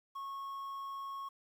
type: tone with quantisation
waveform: triangle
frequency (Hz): 1097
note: C#6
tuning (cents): -18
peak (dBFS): -38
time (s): 0.15-1.29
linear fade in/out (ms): 10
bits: 11
effects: none